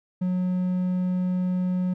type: tone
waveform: triangle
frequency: 182.2 Hz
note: F#3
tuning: 26 cents flat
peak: -20 dBFS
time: 0.21-1.94 s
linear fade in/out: 10 ms
effects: none